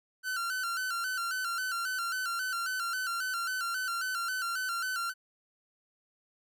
45% pulse tone with vibrato, 1444 Hz, F#6, 43 cents flat, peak -31 dBFS, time 0.23-5.14 s, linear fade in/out 50 ms, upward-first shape square, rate 3.7 Hz, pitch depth 82 cents each way, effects none

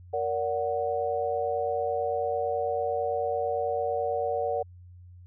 sine chord, Bb augmented, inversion none, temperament equal with one note detuned, 466.2 / 575.2 / 740 Hz, Bb4 / D5 / F#5, 0 / -36 / 0 cents, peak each -30 dBFS, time 0.13-4.63 s, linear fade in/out 10 ms, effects added 89 Hz sine -46 dBFS peak until 5.26 s

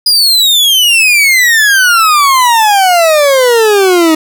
40% pulse exponential sweep, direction down, 4978 to 311.1 Hz, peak -4 dBFS, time 0.06-4.15 s, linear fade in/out 5 ms, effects none

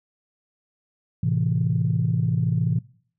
sine chord, A minor, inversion none, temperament equal, 110 / 130.81 / 164.81 Hz, A2 / C3 / E3, 0 / 0 / 0 cents, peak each -23 dBFS, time 1.23-2.79 s, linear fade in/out 5 ms, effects noise-tail reverb RT60 0.6 s tail -23 dB re dry + tanh soft clip ceiling -11 dBFS

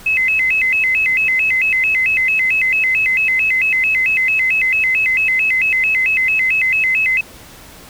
sine tone with vibrato, 2300 Hz, D7, 37 cents flat, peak -12 dBFS, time 0.06-7.21 s, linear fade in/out 5 ms, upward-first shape square, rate 4.5 Hz, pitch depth 200 cents each way, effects pink hiss -39 dBFS RMS until 7.89 s

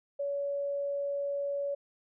sine tone, 565 Hz, C#5, 33 cents sharp, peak -30 dBFS, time 0.19-1.75 s, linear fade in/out 10 ms, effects none

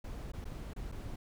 brown noise with dropouts, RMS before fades -42 dBFS, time 0.04-1.16 s, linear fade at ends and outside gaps 5 ms, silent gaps 0.319-0.334 / 0.444-0.453 / 0.735-0.762 / 0.917-0.922 s, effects none

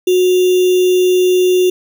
sine tone with sample-and-hold, 365.4 Hz, F#4, 22 cents flat, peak -8 dBFS, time 0.07-1.7 s, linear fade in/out 5 ms, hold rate 3150 Hz, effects none

